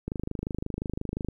click train, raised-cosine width 3 ms, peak -18 dBFS, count 32, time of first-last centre 0.08-1.286 s, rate 25.7 Hz, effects 10-bit

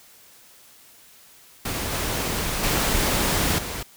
pink noise with level steps, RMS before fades -28 / -26 / -22 / -31 dBFS, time 1.65-3.83 s, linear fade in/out 5 ms, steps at 1.92 / 2.63 / 3.58 s, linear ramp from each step 5 ms, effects white hiss -51 dBFS RMS until 3.96 s

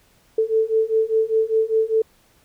sine beating tone pair, 440 / 445 Hz, A4 / A4, 0 / +20 cents, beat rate 5 Hz, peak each -20 / -19 dBFS, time 0.38-2.02 s, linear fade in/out 5 ms, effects pink hiss -58 dBFS RMS until 2.44 s

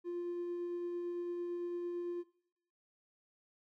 triangle tone with tremolo, 349.2 Hz, F4, in tune, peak -32 dBFS, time 0.04-2.24 s, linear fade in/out 50 ms, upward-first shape triangle, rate 8.9 Hz, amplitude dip 30%, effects noise-tail reverb RT60 0.7 s tail -21 dB re dry + tanh soft clip ceiling -32 dBFS

